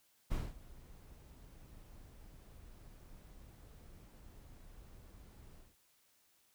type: noise with ADSR envelope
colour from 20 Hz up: brown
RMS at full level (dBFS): -35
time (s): 0.3-5.76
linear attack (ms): 21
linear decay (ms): 210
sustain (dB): -21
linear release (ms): 170
effects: white hiss -72 dBFS RMS until 6.54 s